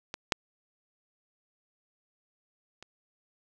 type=clicks; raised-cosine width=0.2 ms; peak=-18 / -6 / -28 dBFS; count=3; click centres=0.141 / 0.322 / 2.826 s; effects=none